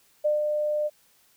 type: tone with ADSR envelope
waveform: sine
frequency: 600 Hz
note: D5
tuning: 37 cents sharp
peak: -19 dBFS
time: 0.24-0.9 s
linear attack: 16 ms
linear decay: 150 ms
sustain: -4 dB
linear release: 36 ms
effects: white hiss -62 dBFS RMS until 1.36 s